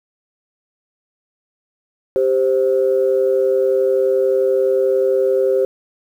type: tone pair together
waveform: sine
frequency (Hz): 392.6 / 524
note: G4 / C5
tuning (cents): +3 / +2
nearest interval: perfect fourth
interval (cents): 499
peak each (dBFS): -15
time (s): 2.16-5.65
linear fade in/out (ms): 0
effects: tanh soft clip ceiling -5 dBFS + 8-bit